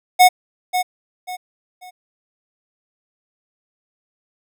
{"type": "tone with echo", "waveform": "square", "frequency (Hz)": 731, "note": "F#5", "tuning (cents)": -21, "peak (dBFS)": -7, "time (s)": [0.19, 0.29], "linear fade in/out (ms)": 20, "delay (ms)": 540, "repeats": 3, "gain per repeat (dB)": -10, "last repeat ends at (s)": 1.91, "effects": []}